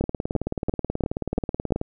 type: two click trains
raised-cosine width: 2 ms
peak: -12 / -9 dBFS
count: 34 / 6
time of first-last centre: 0.04-1.814 / 0.01-1.722 s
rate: 18.6 / 2.92 Hz
effects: none